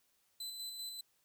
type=tone with tremolo; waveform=sawtooth; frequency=4025 Hz; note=B7; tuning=32 cents sharp; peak=-38 dBFS; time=0.4-1.01 s; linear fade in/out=5 ms; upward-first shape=square; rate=5.1 Hz; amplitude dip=35%; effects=white hiss -75 dBFS RMS until 1.24 s